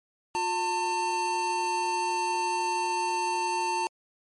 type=tone pair together; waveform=square; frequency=356.4 / 898 Hz; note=F4 / A5; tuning=+35 / +35 cents; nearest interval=octave + major third; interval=1600 cents; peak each=-35 / -27 dBFS; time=0.35-3.87 s; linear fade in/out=0 ms; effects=MP3 48 kbps